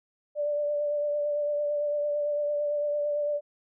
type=tone with vibrato; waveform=sine; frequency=587.3 Hz; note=D5; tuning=in tune; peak=-25 dBFS; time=0.35-3.41 s; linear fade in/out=50 ms; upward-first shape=triangle; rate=8.9 Hz; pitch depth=24 cents each way; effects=none